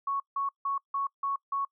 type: tone bursts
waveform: sine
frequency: 1108.7 Hz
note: C#6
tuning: in tune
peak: -27 dBFS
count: 6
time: 0.07-1.65 s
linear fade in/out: 5 ms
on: 130 ms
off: 160 ms
effects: noise-tail reverb RT60 0.1 s tail -26 dB re dry